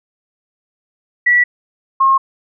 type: tone pair in turn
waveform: sine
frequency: 1949 / 1075 Hz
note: B6 / C6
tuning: -23 / +47 cents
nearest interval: minor seventh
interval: 1030 cents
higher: first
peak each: -8 dBFS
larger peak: neither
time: 1.26-1.44 / 2-2.18 s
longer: neither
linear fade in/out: 10 ms
effects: none